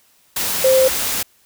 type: tone in noise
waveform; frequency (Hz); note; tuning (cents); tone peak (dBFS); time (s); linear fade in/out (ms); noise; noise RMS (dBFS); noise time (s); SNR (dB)
sine; 523.3; C5; 0; -10; 0.64-0.88; 5; white; -21; 0.36-1.23; +8
effects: white hiss -56 dBFS RMS until 1.45 s